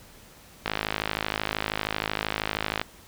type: click train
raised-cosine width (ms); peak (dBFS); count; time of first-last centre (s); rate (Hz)
0.3; -9; 115; 0.66-2.815; 52.9
effects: pink hiss -51 dBFS RMS until 3.07 s